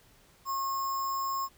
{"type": "tone with sample-and-hold", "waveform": "sine", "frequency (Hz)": 1084, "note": "C#6", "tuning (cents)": -39, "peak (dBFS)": -29, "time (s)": [0.45, 1.49], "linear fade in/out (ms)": 50, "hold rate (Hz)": 6300, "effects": ["pink hiss -61 dBFS RMS until 1.57 s"]}